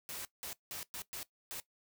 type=noise bursts at uneven times; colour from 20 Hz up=white; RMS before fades=-43 dBFS; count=6; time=0.09-0.25 / 0.43-0.53 / 0.71-0.83 / 0.94-1.02 / 1.13-1.23 / 1.51-1.6 s; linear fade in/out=0 ms; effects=noise-tail reverb RT60 0.1 s tail -17 dB re dry